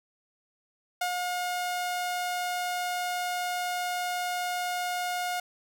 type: tone with ADSR envelope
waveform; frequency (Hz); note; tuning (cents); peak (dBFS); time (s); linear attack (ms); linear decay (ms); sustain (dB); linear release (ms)
sawtooth; 717; F5; +45; -22; 1.01-5.4; 6; 79; -3; 4
effects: none